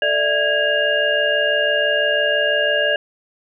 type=tone cluster; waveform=sine; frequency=443 / 592 / 658 / 1647 / 2820 Hz; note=A4 / D5 / E5 / G#6 / F7; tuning=+12 / +14 / -3 / -15 / +16 cents; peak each=-28 / -19 / -27 / -19 / -22 dBFS; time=0.02-2.96 s; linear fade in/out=2 ms; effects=none